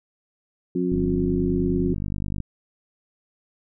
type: harmonic tone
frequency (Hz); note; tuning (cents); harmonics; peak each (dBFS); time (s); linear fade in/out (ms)
90; F#2; -47; 2 / 3 / 4; -25 / -25 / -25; 0.75-1.94; 5
type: click train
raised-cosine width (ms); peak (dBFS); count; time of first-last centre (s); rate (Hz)
5; -17; 75; 0.92-2.403; 49.9
effects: none